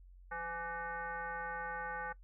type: tone with frequency modulation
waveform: sine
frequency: 1172 Hz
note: D6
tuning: 4 cents flat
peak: -38 dBFS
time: 0.31-2.13 s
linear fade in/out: 10 ms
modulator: 332 Hz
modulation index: 1.8
effects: noise-tail reverb RT60 0.1 s tail -19 dB re dry + added 45 Hz sine -54 dBFS peak until 2.23 s